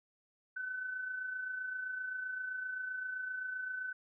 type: tone with amplitude modulation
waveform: sine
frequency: 1512 Hz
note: F#6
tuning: 37 cents sharp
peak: -35 dBFS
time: 0.56-3.93 s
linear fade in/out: 10 ms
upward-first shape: sine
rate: 27.7 Hz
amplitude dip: 45%
effects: none